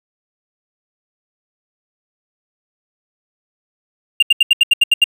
triangle tone bursts, 2800 Hz, F7, 4 cents sharp, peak -5 dBFS, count 9, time 4.2-5.042 s, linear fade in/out 5 ms, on 26 ms, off 76 ms, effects none

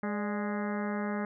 harmonic tone with a mistuned harmonic, 207.7 Hz, G#3, in tune, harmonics 1 / 2 / 3 / 4 / 5 / 6 / 7 / 8 / 9 / 10, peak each -32 / -39 / -40 / -42 / -46 / -43 / -46 / -45 / -48 / -49 dBFS, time 0.03-1.25 s, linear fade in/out 2 ms, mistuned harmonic 3, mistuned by -68 cents, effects none

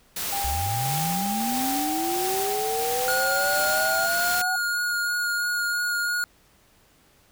white noise with tremolo, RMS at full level -29 dBFS, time 0.16-4.42 s, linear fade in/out 5 ms, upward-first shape sine, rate 1.5 Hz, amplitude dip 30%
sine tone with pitch glide, 798 to 769.5 Hz, G5 to G5, +31 to -32 cents, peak -27 dBFS, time 0.32-4.07 s, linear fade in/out 10 ms, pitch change -63 cents, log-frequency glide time 1.36-1.86 s
sine linear sweep, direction up, 60.4 to 757 Hz, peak -27 dBFS, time 0.44-4.56 s, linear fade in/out 5 ms
square tone with vibrato, 1434 Hz, F6, 45 cents sharp, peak -24 dBFS, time 3.08-6.24 s, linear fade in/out 0 ms, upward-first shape sine, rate 3 Hz, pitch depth 12 cents each way
effects pink hiss -59 dBFS RMS until 7.31 s

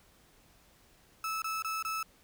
35% pulse tone bursts, 1306 Hz, E6, 17 cents flat, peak -31 dBFS, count 4, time 1.24-2.029 s, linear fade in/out 2 ms, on 180 ms, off 23 ms, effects pink hiss -63 dBFS RMS until 2.23 s

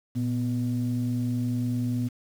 sine tone pair together, 117.84 / 246.9 Hz, A#2 / B3, +19 / 0 cents, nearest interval octave + minor second, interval 1281 cents, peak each -26 dBFS, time 0.15-2.09 s, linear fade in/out 20 ms, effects tanh soft clip ceiling -19 dBFS + 8-bit

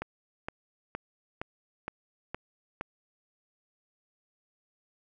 click train, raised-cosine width 0.5 ms, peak -19 dBFS, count 7, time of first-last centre 0.02-2.811 s, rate 2.15 Hz, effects 10-bit

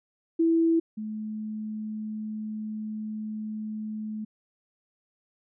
sine tone pair in turn, 329.6 / 215.3 Hz, E4 / A3, 0 / -37 cents, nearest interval perfect fifth, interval 737 cents, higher first, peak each -19 / -31 dBFS, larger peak first, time 0.39-0.8 / 0.97-4.25 s, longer second, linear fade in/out 10 ms, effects none

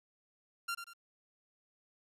sawtooth tone with echo, 1383 Hz, F6, 17 cents flat, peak -31 dBFS, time 0.68-0.75 s, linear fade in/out 10 ms, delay 93 ms, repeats 2, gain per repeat -8 dB, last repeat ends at 0.936 s, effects resampled to 32000 Hz + 12-bit

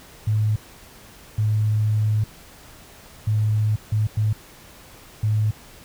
sine tone bursts at uneven times, 107.2 Hz, A2, 45 cents flat, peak -17 dBFS, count 6, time 0.27-0.56 / 1.38-2.24 / 3.27-3.76 / 3.92-4.07 / 4.17-4.33 / 5.23-5.51 s, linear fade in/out 5 ms, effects pink hiss -46 dBFS RMS until 5.84 s

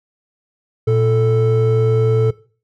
triangle tone pair together, 116.54 / 440 Hz, A#2 / A4, 0 / 0 cents, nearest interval octave + major seventh, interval 2300 cents, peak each -12 dBFS, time 0.87-2.31 s, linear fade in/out 10 ms, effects noise-tail reverb RT60 0.4 s tail -19 dB re dry + tanh soft clip ceiling -4 dBFS

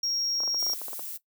triangle tone, 5588 Hz, F8, in tune, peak -25 dBFS, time 0.03-0.74 s, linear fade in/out 5 ms
clicks, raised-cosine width 1 ms, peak -25 dBFS, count 12, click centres 0.404 / 0.435 / 0.477 / 0.545 / 0.627 / 0.666 / 0.698 / 0.734 / 0.816 / 0.883 / 0.932 / 0.994 s
violet noise, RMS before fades -37 dBFS, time 0.58-1.18 s, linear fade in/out 20 ms
effects noise-tail reverb RT60 0.1 s tail -17 dB re dry + high-pass 400 Hz 12 dB/octave

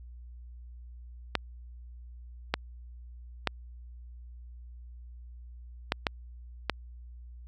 clicks, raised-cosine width 0.3 ms, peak -9 dBFS, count 6, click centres 1.353 / 2.54 / 3.473 / 5.921 / 6.068 / 6.697 s, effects added 60 Hz sine -44 dBFS peak until 7.47 s

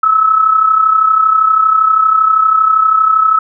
sine tone with amplitude modulation, 1297 Hz, E6, 28 cents flat, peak -4 dBFS, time 0.03-3.39 s, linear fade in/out 5 ms, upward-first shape sine, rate 32.6 Hz, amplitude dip 60%, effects none

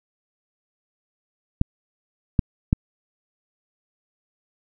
clicks, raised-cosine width 5 ms, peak -4 dBFS, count 3, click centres 1.614 / 2.392 / 2.729 s, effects none

